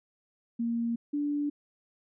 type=tone pair in turn; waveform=sine; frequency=233.1 / 291.2 Hz; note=A#3 / D4; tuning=0 / -15 cents; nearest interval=major third; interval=385 cents; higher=second; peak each=-27 dBFS; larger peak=neither; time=0.59-0.96 / 1.13-1.5 s; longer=neither; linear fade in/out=10 ms; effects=none